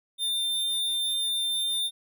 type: tone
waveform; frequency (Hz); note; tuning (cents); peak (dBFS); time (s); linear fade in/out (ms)
square; 3601; A7; +39; -26; 0.18-1.91; 50
effects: none